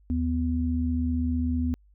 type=tone pair together; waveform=sine; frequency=77.78 / 248.7 Hz; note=D#2 / B3; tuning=0 / +12 cents; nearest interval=octave + minor sixth; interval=2012 cents; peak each=-26 dBFS; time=0.1-1.74 s; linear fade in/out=0 ms; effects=added 50 Hz sine -55 dBFS peak until 1.94 s